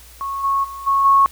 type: tone with level steps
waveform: sine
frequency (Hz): 1100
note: C#6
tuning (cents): -14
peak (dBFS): -22 / -15 / -29 / -13 / -9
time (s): 0.21-1.26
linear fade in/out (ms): 0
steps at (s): 0.43 / 0.63 / 0.86 / 1.04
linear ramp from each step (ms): 20
effects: added 60 Hz sine -44 dBFS peak until 1.31 s + white hiss -45 dBFS RMS until 1.31 s